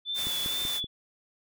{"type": "tone with vibrato", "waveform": "sine", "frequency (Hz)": 3500, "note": "A7", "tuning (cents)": -10, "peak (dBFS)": -29, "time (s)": [0.05, 0.87], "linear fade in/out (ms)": 50, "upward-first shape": "sine", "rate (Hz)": 2.2, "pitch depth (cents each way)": 32}
{"type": "noise", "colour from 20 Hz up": "white", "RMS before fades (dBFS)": -36, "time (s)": [0.14, 0.81], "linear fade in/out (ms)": 50}
{"type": "click train", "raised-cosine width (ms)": 3, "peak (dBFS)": -26, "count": 4, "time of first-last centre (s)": [0.27, 0.843], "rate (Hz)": 5.24}
{"effects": []}